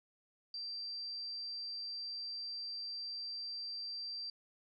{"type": "tone", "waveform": "sine", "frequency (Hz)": 4699, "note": "D8", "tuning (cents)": 0, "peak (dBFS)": -40, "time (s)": [0.54, 4.3], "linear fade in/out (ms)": 2, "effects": []}